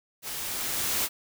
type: noise with level ramp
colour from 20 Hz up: white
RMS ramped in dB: -36 to -26 dBFS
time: 0.22-1.09 s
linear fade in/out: 50 ms
effects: none